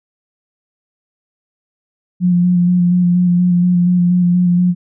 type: tone with vibrato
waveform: sine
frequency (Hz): 177.5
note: F3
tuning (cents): +28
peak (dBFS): -9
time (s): 2.2-4.75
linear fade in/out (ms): 50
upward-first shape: square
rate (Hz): 4.2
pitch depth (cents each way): 18
effects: none